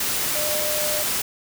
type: tone in noise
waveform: sine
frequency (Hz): 603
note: D5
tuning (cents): +46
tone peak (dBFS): -27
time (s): 0.35-1.03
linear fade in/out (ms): 5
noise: white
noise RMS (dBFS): -24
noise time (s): 0-1.22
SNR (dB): -6
effects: none

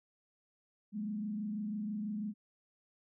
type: tone with frequency modulation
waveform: sine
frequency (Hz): 210.2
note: G#3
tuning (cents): +21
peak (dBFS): -35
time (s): 0.92-2.34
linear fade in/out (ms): 50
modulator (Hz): 26.1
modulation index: 0.59
effects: none

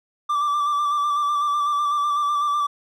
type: tone with vibrato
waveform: triangle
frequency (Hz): 1171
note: D6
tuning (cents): -5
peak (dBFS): -17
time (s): 0.29-2.67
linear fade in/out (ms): 10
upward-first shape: square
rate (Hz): 8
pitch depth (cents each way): 25
effects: none

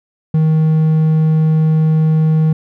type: tone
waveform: triangle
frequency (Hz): 157.5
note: D#3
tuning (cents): +21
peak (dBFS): -7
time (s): 0.34-2.53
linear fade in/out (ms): 5
effects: none

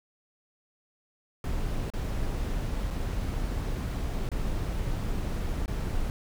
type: noise with dropouts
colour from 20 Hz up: brown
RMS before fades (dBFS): -30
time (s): 1.44-6.1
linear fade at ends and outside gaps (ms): 1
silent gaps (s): 1.902-1.936 / 2.904-2.908 / 4.29-4.316 / 5.659-5.679
effects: none

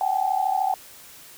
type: tone cluster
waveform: sine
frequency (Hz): 745 / 778 / 852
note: F#5 / G5 / G#5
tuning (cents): +12 / -13 / +44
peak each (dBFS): -25 / -23 / -27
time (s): 0.01-0.74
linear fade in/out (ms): 2
effects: white hiss -46 dBFS RMS until 1.37 s

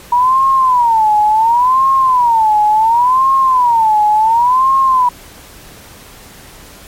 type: tone with vibrato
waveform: sine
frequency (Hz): 951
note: A#5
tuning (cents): +34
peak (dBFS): -7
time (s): 0.12-5.09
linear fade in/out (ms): 5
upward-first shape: sine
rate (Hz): 0.7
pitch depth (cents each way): 210
effects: pink hiss -37 dBFS RMS until 6.87 s + MP3 64 kbps

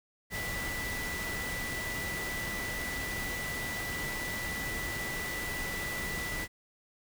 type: tone in noise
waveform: sine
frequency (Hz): 1975.5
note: B6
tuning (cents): 0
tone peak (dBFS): -36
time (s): 0.3-6.48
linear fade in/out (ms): 50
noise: pink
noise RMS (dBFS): -38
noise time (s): 0.3-6.48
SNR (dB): -1
effects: none

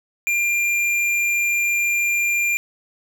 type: tone with hard clipping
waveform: triangle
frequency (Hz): 2391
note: D7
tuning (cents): +30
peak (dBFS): -19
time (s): 0.27-2.57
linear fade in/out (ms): 0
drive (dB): 15
effects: none

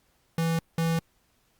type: tone pair in turn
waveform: square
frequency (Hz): 164.81 / 164.81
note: E3 / E3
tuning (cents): 0 / 0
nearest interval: unison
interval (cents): 0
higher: neither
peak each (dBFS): -24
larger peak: neither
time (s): 0.38-0.59 / 0.78-0.99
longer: neither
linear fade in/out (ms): 2
effects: pink hiss -68 dBFS RMS until 1.59 s + Opus 48 kbps

